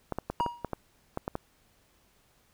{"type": "clicks", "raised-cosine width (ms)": 1, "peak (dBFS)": -17, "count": 10, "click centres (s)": [0.123, 0.186, 0.3, 0.406, 0.463, 0.647, 0.733, 1.174, 1.279, 1.354]}
{"type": "tone with exponential decay", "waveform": "triangle", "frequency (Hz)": 953, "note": "A#5", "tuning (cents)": 38, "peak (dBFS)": -21, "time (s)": [0.4, 0.68], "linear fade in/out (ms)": 0, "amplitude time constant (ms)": 60}
{"effects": ["pink hiss -66 dBFS RMS until 2.53 s"]}